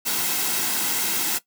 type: noise with comb filter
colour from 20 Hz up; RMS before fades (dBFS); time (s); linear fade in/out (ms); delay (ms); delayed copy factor
white; -24; 0.05-1.39; 20; 1.7; -0.5
effects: noise-tail reverb RT60 0.1 s tail -17 dB re dry + high-pass 150 Hz 12 dB/octave